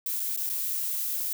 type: noise with dropouts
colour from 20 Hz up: violet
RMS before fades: -30 dBFS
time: 0.06-1.33 s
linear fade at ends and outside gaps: 2 ms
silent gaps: 0.197-0.2 / 0.364-0.373 / 0.493-0.498 s
effects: none